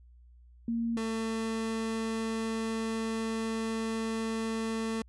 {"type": "tone pair in turn", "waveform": ["sine", "30% pulse"], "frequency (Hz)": [231.6, 224], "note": ["A#3", "A3"], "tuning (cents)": [-11, 31], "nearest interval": "minor second", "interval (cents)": 58, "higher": "first", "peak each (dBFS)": -28, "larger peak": "neither", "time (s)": [[0.68, 0.97], [0.97, 5.02]], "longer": "second", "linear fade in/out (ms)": 2, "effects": ["added 60 Hz sine -53 dBFS peak until 5.08 s", "resampled to 24000 Hz"]}